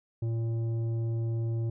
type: tone with tanh clipping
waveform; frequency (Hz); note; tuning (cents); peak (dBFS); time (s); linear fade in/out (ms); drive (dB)
triangle; 114.6; A#2; -29; -29; 0.22-1.7; 5; 13
effects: none